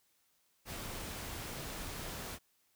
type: noise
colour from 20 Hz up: pink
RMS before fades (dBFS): -43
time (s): 0.65-2.39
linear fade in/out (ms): 50
effects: white hiss -74 dBFS RMS until 2.75 s